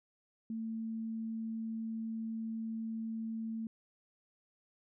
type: tone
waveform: sine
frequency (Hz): 224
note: A3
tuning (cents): +31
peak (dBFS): -36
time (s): 0.5-3.67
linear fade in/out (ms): 2
effects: none